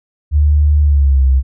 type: tone with pitch glide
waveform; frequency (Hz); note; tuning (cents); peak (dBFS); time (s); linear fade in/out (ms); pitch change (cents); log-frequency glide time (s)
sine; 74.1 to 66.02; D2 to C2; +16 to +16; -7; 0.31-1.43; 50; -200; 0.82-1.24
effects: none